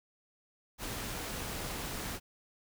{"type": "noise", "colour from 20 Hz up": "pink", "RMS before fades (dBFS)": -39, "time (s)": [0.78, 2.2], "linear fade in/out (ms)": 50, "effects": []}